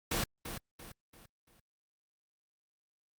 pink noise with echo, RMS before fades -33 dBFS, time 0.11-0.24 s, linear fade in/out 5 ms, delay 340 ms, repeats 4, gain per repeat -8 dB, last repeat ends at 1.6 s, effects Opus 48 kbps

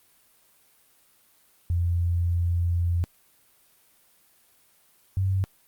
sine tone pair in turn, 86.4 / 95.57 Hz, F2 / G2, -18 / -43 cents, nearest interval major second, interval 175 cents, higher second, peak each -21 dBFS, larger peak neither, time 1.7-3.04 / 5.17-5.44 s, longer first, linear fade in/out 0 ms, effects white hiss -61 dBFS RMS until 5.67 s + Opus 32 kbps

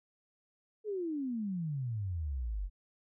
sine exponential sweep, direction down, 440 to 43.65 Hz, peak -33 dBFS, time 0.84-2.7 s, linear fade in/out 50 ms, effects none

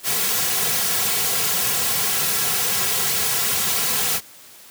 white noise with comb filter, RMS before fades -21 dBFS, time 0.03-4.21 s, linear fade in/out 50 ms, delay 3.3 ms, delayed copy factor -1, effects white hiss -45 dBFS RMS until 4.7 s + high-pass 80 Hz 12 dB/octave

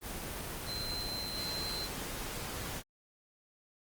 sine tone in noise, 4100 Hz, C8, 36 cents flat, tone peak -37 dBFS, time 0.65-1.89 s, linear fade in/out 50 ms, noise pink, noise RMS -40 dBFS, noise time 0.01-2.83 s, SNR 0 dB, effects Opus 24 kbps

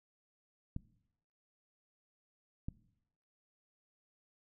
clicks, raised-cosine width 5 ms, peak -26 dBFS, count 2, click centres 0.764 / 2.685 s, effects noise-tail reverb RT60 0.8 s tail -20 dB re dry

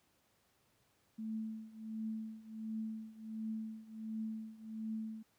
sine tone with tremolo, 220 Hz, A3, in tune, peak -36 dBFS, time 1.18-5.23 s, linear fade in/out 10 ms, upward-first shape triangle, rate 1.4 Hz, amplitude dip 90%, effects pink hiss -74 dBFS RMS until 5.38 s + high-pass 80 Hz 12 dB/octave

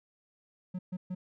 triangle tone bursts, 182.5 Hz, F#3, 24 cents flat, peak -31 dBFS, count 3, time 0.74-1.15 s, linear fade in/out 10 ms, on 50 ms, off 130 ms, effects none

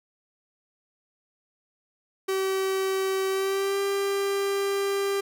45% pulse tone with pitch glide, 383.4 to 396.5 Hz, G4 to G4, -38 to +20 cents, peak -24 dBFS, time 2.28-5.21 s, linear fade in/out 10 ms, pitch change +58 cents, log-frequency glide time 3.29-3.8 s, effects none

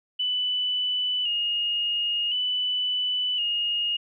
sine tone with vibrato, 2920 Hz, F#7, 24 cents flat, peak -23 dBFS, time 0.19-3.97 s, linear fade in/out 10 ms, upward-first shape square, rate 0.47 Hz, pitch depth 39 cents each way, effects none

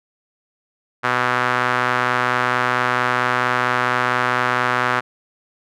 sawtooth tone with band-pass filter, 124.4 Hz, B2, 13 cents sharp, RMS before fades -19 dBFS, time 1.03-5.01 s, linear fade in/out 20 ms, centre 1400 Hz, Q 2.1, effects none

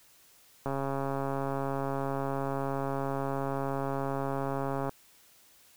click train, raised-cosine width 1 ms, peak -19 dBFS, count 581, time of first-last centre 0.66-4.894 s, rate 137 Hz, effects white hiss -60 dBFS RMS until 5.76 s

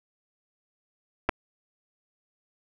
clicks, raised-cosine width 0.5 ms, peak -9 dBFS, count 2, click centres 1.29 / 1.293 s, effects none

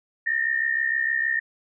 sine tone pair together, 1795.5 / 1862 Hz, A6 / A#6, +35 / -2 cents, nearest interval minor second, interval 63 cents, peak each -24 dBFS, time 0.26-1.4 s, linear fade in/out 10 ms, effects none

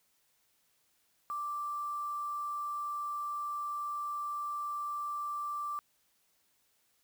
sine tone with quantisation, 1174.7 Hz, D6, in tune, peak -34 dBFS, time 1.3-5.79 s, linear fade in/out 0 ms, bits 9, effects white hiss -73 dBFS RMS until 7.03 s

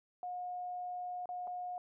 sine tone with dropouts, 720 Hz, F#5, 47 cents flat, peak -38 dBFS, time 0.23-1.78 s, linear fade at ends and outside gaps 1 ms, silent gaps 1.257-1.29 / 1.472-1.476 s, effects none

